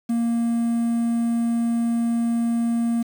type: tone with quantisation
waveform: triangle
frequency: 233.1 Hz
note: A#3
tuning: in tune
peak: -17 dBFS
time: 0.09-3.03 s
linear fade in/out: 10 ms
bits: 7
effects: none